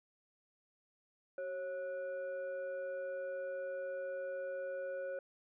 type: tone with frequency modulation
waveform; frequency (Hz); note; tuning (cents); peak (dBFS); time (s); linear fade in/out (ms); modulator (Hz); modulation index
sine; 545; C#5; -29; -38; 1.38-5.19; 2; 926; 0.5
effects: none